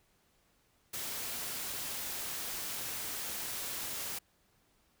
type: noise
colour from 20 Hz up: white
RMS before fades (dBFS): -39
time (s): 0.93-4.19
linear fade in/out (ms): 10
effects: pink hiss -71 dBFS RMS until 5 s